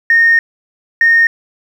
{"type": "tone pair in turn", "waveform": "sine", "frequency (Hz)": [1841, 1841], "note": ["A#6", "A#6"], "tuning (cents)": [-22, -22], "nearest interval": "unison", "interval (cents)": 0, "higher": "neither", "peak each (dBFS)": -5, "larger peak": "neither", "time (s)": [[0.1, 0.39], [1.01, 1.27]], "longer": "first", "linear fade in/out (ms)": 2, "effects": ["tanh soft clip ceiling -1 dBFS", "7-bit"]}